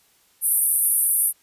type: band-pass noise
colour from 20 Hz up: pink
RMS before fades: -20 dBFS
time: 0.41-1.33 s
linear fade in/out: 50 ms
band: 9200 to 13000 Hz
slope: 96 dB/octave
effects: white hiss -60 dBFS RMS until 1.42 s + resampled to 32000 Hz